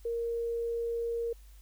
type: tone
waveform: sine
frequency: 466.2 Hz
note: A#4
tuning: in tune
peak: -30 dBFS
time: 0.05-1.33 s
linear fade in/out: 5 ms
effects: added 50 Hz sine -50 dBFS peak until 1.61 s + white hiss -64 dBFS RMS until 1.61 s